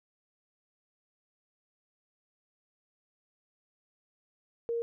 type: tone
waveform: sine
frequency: 466.2 Hz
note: A#4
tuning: in tune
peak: -29 dBFS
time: 4.69-4.82 s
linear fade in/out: 0 ms
effects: none